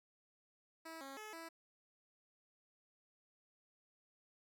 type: tone with pitch steps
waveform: 10% pulse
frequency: 324.8 / 272.1 / 428.7 / 329.2 Hz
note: E4 / C#4 / A4 / E4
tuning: -26 / -32 / -45 / -2 cents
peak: -40 dBFS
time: 0.85-1.49 s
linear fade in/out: 10 ms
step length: 160 ms
effects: none